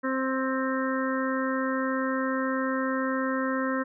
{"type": "harmonic tone", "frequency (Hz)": 263.1, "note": "C4", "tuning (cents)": 10, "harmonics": [1, 2, 4, 5, 6, 7], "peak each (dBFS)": [-28, -31, -34, -35, -36, -36], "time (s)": [0.03, 3.84], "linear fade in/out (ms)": 20, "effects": []}